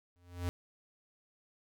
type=tone with exponential growth; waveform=square; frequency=88.2 Hz; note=F2; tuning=18 cents sharp; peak=-30 dBFS; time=0.16-0.49 s; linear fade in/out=0 ms; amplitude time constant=71 ms; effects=none